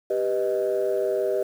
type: chord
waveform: sine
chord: G augmented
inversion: none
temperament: equal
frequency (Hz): 392 / 493.9 / 622.3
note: G4 / B4 / D#5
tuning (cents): 0 / 0 / 0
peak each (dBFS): -24 / -26 / -25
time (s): 0.1-1.43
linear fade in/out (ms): 5
effects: tanh soft clip ceiling -15 dBFS + 8-bit